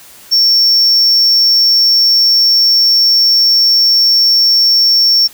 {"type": "tone", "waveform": "triangle", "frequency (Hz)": 5460, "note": "F8", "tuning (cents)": -40, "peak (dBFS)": -5, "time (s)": [0.31, 5.28], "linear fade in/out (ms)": 20, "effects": ["white hiss -38 dBFS RMS until 5.33 s"]}